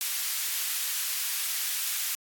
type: high-pass noise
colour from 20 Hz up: white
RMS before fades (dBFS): -30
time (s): 0.01-2.15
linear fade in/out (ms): 0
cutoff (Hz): 1700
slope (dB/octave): 12
effects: AAC 64 kbps